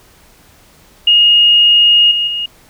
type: tone with level steps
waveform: sine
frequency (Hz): 2859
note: F7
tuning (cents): +40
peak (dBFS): -5 / -12 / -16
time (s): 1.07-2.46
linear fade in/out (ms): 5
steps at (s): 2.11 / 2.27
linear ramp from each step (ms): 5
effects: pink hiss -46 dBFS RMS until 2.69 s